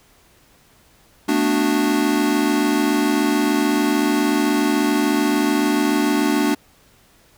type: chord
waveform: square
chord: B minor seventh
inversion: third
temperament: equal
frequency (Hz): 220 / 246.9 / 293.7 / 370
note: A3 / B3 / D4 / F#4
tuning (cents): 0 / 0 / 0 / 0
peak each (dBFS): -24 / -25 / -19 / -25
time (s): 1.28-6.55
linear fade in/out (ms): 10
effects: pink hiss -54 dBFS RMS until 7.37 s